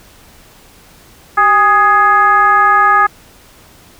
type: tone with frequency modulation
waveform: sine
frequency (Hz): 1244.5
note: D#6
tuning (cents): 0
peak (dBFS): -6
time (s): 1.37-3.07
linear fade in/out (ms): 10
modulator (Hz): 430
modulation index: 1
effects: pink hiss -43 dBFS RMS until 3.99 s